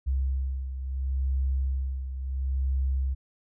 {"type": "beating tone pair", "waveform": "sine", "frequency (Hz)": [66.2, 66.93], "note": ["C2", "C2"], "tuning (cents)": [21, 40], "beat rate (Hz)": 0.73, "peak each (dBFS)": [-26, -33], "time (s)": [0.06, 3.15], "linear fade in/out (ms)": 20, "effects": []}